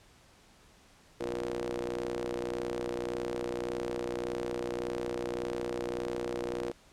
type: ring-modulated tone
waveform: sawtooth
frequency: 61.74 Hz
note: B1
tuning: in tune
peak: -26 dBFS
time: 1.2-6.72 s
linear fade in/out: 10 ms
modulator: 414 Hz
effects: pink hiss -60 dBFS RMS until 6.92 s + low-pass 9000 Hz 12 dB/octave